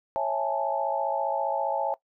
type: chord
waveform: sine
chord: A major seventh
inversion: first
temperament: just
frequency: 550 / 660 / 825 / 880 Hz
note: C#5 / E5 / G#5 / A5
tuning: -14 / +2 / -12 / 0 cents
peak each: -30 dBFS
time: 0.16-1.94 s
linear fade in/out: 0 ms
effects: noise-tail reverb RT60 0.1 s tail -19 dB re dry